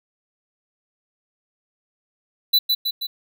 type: tone with echo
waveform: square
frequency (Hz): 3976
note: B7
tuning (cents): +11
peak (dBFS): -13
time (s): 2.53-2.59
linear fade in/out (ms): 10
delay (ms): 160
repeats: 3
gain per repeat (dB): -4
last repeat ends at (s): 3.07
effects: none